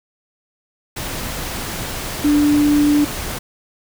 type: tone in noise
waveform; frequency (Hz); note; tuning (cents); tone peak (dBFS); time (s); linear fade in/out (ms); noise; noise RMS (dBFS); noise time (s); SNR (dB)
sine; 293.7; D4; 0; -11; 2.24-3.05; 10; pink; -26; 0.96-3.39; +12
effects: none